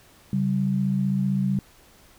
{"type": "tone pair together", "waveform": "sine", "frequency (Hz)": [137.41, 193], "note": ["C#3", "G3"], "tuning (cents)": [-15, -27], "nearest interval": "tritone", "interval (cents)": 588, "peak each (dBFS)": [-25, -22], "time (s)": [0.33, 1.59], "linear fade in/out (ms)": 2, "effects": ["pink hiss -54 dBFS RMS until 2.18 s"]}